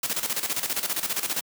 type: noise with tremolo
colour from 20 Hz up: white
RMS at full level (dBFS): -26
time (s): 0.03-1.41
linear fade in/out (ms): 5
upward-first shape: square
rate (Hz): 15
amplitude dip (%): 70
effects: high-pass 150 Hz 12 dB/octave